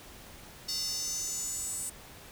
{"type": "tone with high-pass filter sweep", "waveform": "square", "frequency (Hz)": 409.3, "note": "G#4", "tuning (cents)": -25, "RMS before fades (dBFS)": -35, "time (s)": [0.68, 1.9], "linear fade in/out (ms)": 10, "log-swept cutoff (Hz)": [5000, 8500], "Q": 5.9, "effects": ["pink hiss -50 dBFS RMS until 2.31 s"]}